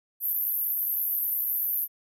pink band-pass noise, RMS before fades -28 dBFS, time 0.2-1.88 s, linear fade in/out 50 ms, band 12000 to 14000 Hz, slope 96 dB/octave, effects none

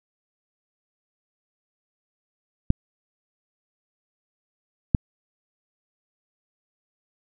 clicks, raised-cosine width 5 ms, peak -4 dBFS, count 2, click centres 2.704 / 4.948 s, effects none

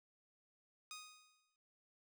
10% pulse tone with exponential decay, 1244.5 Hz, D#6, in tune, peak -38 dBFS, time 0.91-1.56 s, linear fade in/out 1 ms, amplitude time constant 140 ms, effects none

